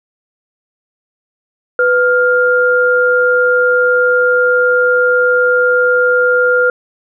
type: tone pair together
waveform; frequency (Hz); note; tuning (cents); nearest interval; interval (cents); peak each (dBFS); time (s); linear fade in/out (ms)
sine; 496.6 / 1404.6; B4 / F6; +9 / +10; octave + tritone; 1801; -11; 1.79-6.7; 2
effects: none